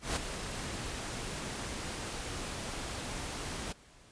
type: noise with ADSR envelope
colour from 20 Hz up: pink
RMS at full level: -31 dBFS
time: 0.01-3.73 s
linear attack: 150 ms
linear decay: 15 ms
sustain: -8 dB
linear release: 13 ms
effects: pink hiss -59 dBFS RMS until 4.11 s + resampled to 22050 Hz